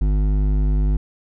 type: tone with hard clipping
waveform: sine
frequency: 50.6 Hz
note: G#1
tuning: 44 cents flat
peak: -17 dBFS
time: 0.01-0.97 s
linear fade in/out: 5 ms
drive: 11 dB
effects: none

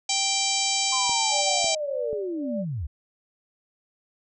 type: harmonic tone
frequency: 784 Hz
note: G5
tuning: in tune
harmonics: 1 / 3 / 4 / 5 / 6 / 7 / 8 / 9 / 10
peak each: -31 / -31 / -31 / -31 / -31 / -31 / -31 / -31 / -31 dBFS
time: 0.09-1.75 s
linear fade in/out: 5 ms
type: linear sweep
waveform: sine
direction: down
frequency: 1046.5 to 61.74 Hz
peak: -27 dBFS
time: 0.92-2.87 s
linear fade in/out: 10 ms
type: clicks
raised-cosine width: 2 ms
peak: -26 dBFS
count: 3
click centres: 1.095 / 1.644 / 2.13 s
type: tone with tremolo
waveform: sine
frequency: 587.3 Hz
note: D5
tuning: in tune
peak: -28 dBFS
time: 1.3-2.65 s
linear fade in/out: 50 ms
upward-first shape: sine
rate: 1.7 Hz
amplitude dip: 85%
effects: none

